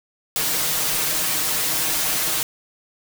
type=noise with comb filter; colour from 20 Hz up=white; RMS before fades=-22 dBFS; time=0.36-2.43 s; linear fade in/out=0 ms; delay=6.4 ms; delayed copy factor=+0.95; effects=none